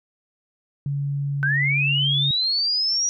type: tone with pitch glide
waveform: sine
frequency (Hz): 141.4 to 140.34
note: C#3 to C#3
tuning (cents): +35 to +22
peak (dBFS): -22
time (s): 0.86-2.31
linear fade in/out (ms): 2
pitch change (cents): -13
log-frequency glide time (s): 1.3-1.52
type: linear sweep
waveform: sine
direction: up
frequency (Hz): 1507 to 5810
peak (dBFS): -19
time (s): 1.43-3.09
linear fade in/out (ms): 0
effects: none